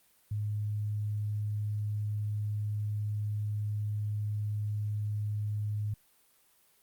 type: tone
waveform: sine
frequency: 105 Hz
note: G#2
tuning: 19 cents sharp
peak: -30 dBFS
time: 0.31-5.94 s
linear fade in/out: 5 ms
effects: white hiss -66 dBFS RMS until 6.82 s + Opus 32 kbps